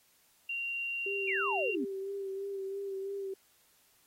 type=tone; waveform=sine; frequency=2764 Hz; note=F7; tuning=19 cents flat; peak=-33 dBFS; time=0.49-1.75 s; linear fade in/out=5 ms
type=tone with vibrato; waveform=sine; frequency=392 Hz; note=G4; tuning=in tune; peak=-35 dBFS; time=1.06-3.34 s; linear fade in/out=5 ms; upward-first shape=sine; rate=3 Hz; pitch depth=30 cents each way
type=exponential sweep; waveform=sine; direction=down; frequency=2525 to 235.5 Hz; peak=-31 dBFS; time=1.27-1.85 s; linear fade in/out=10 ms
effects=white hiss -67 dBFS RMS until 4.06 s + AAC 48 kbps